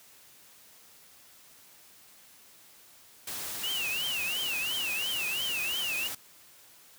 white noise, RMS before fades -37 dBFS, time 3.27-6.15 s, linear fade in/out 5 ms
sine tone with vibrato, 2794 Hz, F7, in tune, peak -30 dBFS, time 3.63-6.08 s, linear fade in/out 10 ms, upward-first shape triangle, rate 2.9 Hz, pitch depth 230 cents each way
effects white hiss -56 dBFS RMS until 6.98 s + high-pass 60 Hz 12 dB/octave

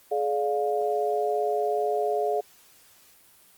sine chord, D diminished, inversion second, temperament just, 422.9 / 587.3 / 704.8 Hz, Ab4 / D5 / F5, +31 / 0 / +16 cents, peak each -26 / -30 / -27 dBFS, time 0.11-2.41 s, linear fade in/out 10 ms, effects white hiss -56 dBFS RMS until 3.57 s + Opus 24 kbps

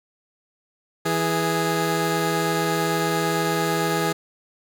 15% pulse tone pair together, 164.34 / 415.3 Hz, E3 / G#4, -5 / 0 cents, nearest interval octave + major third, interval 1605 cents, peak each -17 dBFS, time 1.05-4.13 s, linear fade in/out 10 ms, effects none

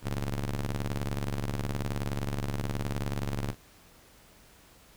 sawtooth ring-modulated tone, 70.8 Hz, C#2, 37 cents sharp, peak -23 dBFS, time 0.02-3.55 s, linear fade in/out 50 ms, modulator 44.9 Hz, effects pink hiss -57 dBFS RMS until 4.96 s

